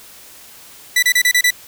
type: tone bursts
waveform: sawtooth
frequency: 1975.5 Hz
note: B6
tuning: in tune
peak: -7 dBFS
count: 6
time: 0.96-1.506 s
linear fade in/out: 5 ms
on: 66 ms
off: 30 ms
effects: white hiss -41 dBFS RMS until 1.67 s